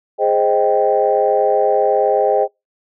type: chord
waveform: sine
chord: Ab major seventh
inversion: none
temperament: equal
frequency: 415.3 / 523.3 / 622.3 / 784 Hz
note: Ab4 / C5 / Eb5 / G5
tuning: 0 / 0 / 0 / 0 cents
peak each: -17 dBFS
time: 0.18-2.48 s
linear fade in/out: 50 ms
effects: noise-tail reverb RT60 0.2 s tail -25 dB re dry + tanh soft clip ceiling -2 dBFS